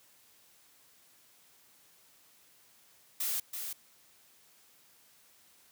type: noise with echo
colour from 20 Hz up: blue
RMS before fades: -33 dBFS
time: 3.2-3.4 s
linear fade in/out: 5 ms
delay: 330 ms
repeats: 1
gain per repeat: -6 dB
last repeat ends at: 3.73 s
effects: white hiss -63 dBFS RMS until 5.71 s + high-pass 80 Hz 12 dB/octave